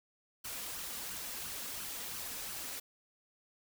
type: noise with flanger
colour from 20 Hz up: white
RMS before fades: -42 dBFS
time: 0.44-2.8 s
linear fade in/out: 10 ms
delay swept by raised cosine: 0.66 to 4.26 ms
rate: 2.9 Hz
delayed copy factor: +0.5
effects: none